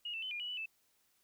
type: tone with pitch steps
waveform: sine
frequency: 2874 / 2668 / 3039 / 2418 / 2934 / 2970 / 2634 Hz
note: F7 / E7 / F#7 / D7 / F#7 / F#7 / E7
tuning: +49 / +20 / +46 / +50 / -15 / +6 / -2 cents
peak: -38 dBFS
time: 0.05-0.659 s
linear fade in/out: 5 ms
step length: 87 ms
effects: white hiss -74 dBFS RMS until 1.23 s